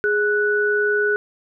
sine tone pair together, 415.3 / 1480 Hz, G#4 / F#6, 0 / 0 cents, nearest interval octave + minor seventh, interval 2200 cents, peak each -19 dBFS, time 0.04-1.16 s, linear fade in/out 0 ms, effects none

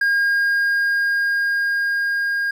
triangle tone with level ramp, 1620 Hz, G#6, 43 cents flat, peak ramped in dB -13 to -17 dBFS, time 0.01-2.51 s, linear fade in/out 5 ms, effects none

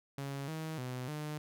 sawtooth tone with pitch steps, 138.8 / 158.7 / 126.5 / 151.1 Hz, C#3 / D#3 / B2 / D3, +3 / +35 / +42 / +50 cents, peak -34 dBFS, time 0.18-1.38 s, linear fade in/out 2 ms, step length 300 ms, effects none

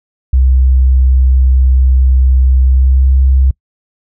sine tone with pitch glide, 64.6 to 65.96 Hz, C2 to C2, -21 to +15 cents, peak -5 dBFS, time 0.33-3.51 s, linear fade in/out 5 ms, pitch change +36 cents, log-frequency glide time 2.65-3.09 s, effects noise-tail reverb RT60 0.1 s tail -25 dB re dry

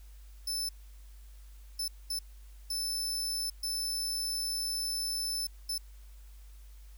sawtooth tone bursts at uneven times, 5274 Hz, E8, in tune, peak -29 dBFS, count 6, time 0.47-0.69 / 1.79-1.88 / 2.1-2.19 / 2.7-3.5 / 3.63-5.47 / 5.69-5.78 s, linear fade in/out 5 ms, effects added 50 Hz sine -48 dBFS peak until 6.97 s + white hiss -64 dBFS RMS until 6.97 s

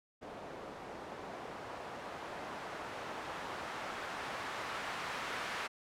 blue noise with low-pass filter sweep, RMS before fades -43 dBFS, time 0.21-5.68 s, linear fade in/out 20 ms, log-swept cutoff 570 to 1500 Hz, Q 0.89, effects none

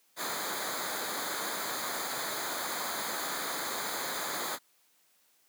pink noise with comb filter, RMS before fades -35 dBFS, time 0.16-4.59 s, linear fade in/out 50 ms, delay 0.36 ms, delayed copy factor -0.8, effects white hiss -68 dBFS RMS until 5.48 s + high-pass 200 Hz 12 dB/octave

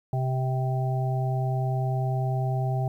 harmonic tone, 130 Hz, C3, 11 cents flat, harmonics 1 / 3 / 5 / 6, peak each -24 / -37 / -35 / -34 dBFS, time 0.13-2.88 s, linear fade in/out 2 ms, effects 10-bit

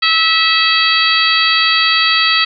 harmonic tone, 651 Hz, E5, 22 cents flat, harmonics 2 / 3 / 4 / 5 / 6 / 7, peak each -17 / -17 / -17 / -17 / -17 / -17 dBFS, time 0.02-2.45 s, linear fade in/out 10 ms, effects none

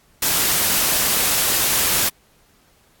white noise, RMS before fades -18 dBFS, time 0.22-2.09 s, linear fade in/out 5 ms, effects pink hiss -57 dBFS RMS until 3 s + AAC 64 kbps

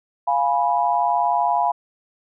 sine chord, F diminished, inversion none, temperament equal with one note detuned, 698.5 / 830.6 / 982.1 Hz, F5 / Ab5 / Cb6, 0 / 0 / -10 cents, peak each -21 dBFS, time 0.27-1.72 s, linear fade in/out 10 ms, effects none

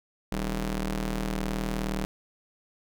sawtooth ring-modulated tone, 116.54 Hz, A#2, in tune, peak -21 dBFS, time 0.32-2.05 s, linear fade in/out 0 ms, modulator 78 Hz, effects none

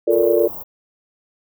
sine chord, Bb major seventh, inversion second, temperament just, 349.6 / 437 / 466.2 / 582.7 Hz, F4 / A4 / Bb4 / D5, +2 / -12 / 0 / -14 cents, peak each -18 dBFS, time 0.07-0.48 s, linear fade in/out 10 ms
white band-stop noise, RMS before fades -32 dBFS, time 0.1-0.64 s, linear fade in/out 20 ms, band 1100 to 14000 Hz, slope 48 dB/octave
effects none

